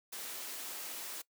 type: high-pass noise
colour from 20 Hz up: white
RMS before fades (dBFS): -43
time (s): 0.12-1.22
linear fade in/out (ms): 10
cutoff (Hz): 230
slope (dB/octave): 24
effects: noise-tail reverb RT60 0.1 s tail -20 dB re dry